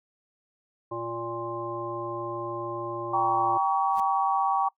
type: harmonic tone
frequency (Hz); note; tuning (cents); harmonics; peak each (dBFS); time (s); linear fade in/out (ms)
116.54; A#2; 0; 1 / 3 / 5 / 7 / 9; -42 / -34 / -37 / -41 / -35; 0.91-3.58; 10
type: chord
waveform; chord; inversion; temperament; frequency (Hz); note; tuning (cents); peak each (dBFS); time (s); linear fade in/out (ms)
sine; G diminished; none; just; 784 / 940.8 / 1128.9; G5 / Bb5 / Db6; 0 / +16 / +31; -25 / -28 / -26; 3.13-4.69; 10
type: noise with exponential growth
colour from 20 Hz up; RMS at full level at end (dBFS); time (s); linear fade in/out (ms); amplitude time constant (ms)
pink; -41; 3.88-4; 2; 24
effects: noise-tail reverb RT60 0.1 s tail -23 dB re dry